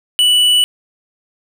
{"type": "tone with tanh clipping", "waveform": "sine", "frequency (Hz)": 2960, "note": "F#7", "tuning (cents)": 0, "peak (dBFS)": -10, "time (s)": [0.19, 0.64], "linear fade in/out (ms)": 0, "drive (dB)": 10, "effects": []}